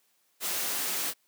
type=noise; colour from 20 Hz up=white; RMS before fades=-31 dBFS; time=0.4-1.14 s; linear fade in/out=50 ms; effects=white hiss -70 dBFS RMS until 1.27 s + high-pass 200 Hz 12 dB/octave